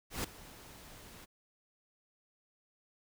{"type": "noise with ADSR envelope", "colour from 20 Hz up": "pink", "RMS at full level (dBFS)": -35, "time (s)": [0.1, 1.26], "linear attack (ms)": 140, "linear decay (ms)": 7, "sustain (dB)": -18, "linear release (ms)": 23, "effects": []}